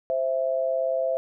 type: tone pair together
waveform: sine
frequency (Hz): 523.4 / 661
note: C5 / E5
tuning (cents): 0 / +5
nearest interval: major third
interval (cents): 405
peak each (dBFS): -25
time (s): 0.1-1.17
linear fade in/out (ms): 0
effects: none